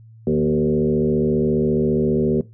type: tone with frequency modulation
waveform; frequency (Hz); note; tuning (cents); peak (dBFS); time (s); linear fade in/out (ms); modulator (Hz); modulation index
sine; 310; D#4; -6; -15; 0.27-2.41; 2; 74.7; 2.2
effects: noise-tail reverb RT60 0.2 s tail -17 dB re dry + added 112 Hz sine -42 dBFS peak until 2.53 s